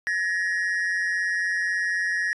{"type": "tone pair together", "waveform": "triangle", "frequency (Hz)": [1699, 1882.8], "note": ["G#6", "A#6"], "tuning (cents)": [39, 17], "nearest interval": "major second", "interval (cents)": 178, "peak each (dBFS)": [-25, -23], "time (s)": [0.07, 2.33], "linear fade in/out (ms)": 0, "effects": ["resampled to 24000 Hz"]}